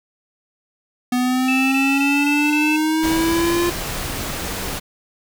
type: exponential sweep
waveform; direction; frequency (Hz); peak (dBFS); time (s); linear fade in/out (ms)
square; up; 246.9 to 349.2; -17; 1.12-3.7; 5
type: tone bursts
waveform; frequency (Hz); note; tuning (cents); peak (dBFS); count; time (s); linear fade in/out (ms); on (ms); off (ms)
sine; 2637; E7; 0; -19; 5; 1.48-2.764; 5; 240; 21
type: noise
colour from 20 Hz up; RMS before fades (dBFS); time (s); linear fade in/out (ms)
pink; -26; 3.02-4.8; 20
effects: none